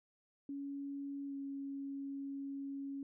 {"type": "tone with pitch glide", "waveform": "sine", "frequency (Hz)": [280, 276.6], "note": ["C#4", "C#4"], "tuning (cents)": [18, -4], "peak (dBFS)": -40, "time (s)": [0.49, 3.03], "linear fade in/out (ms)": 2, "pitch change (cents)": -22, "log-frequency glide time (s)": [1.27, 1.34], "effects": []}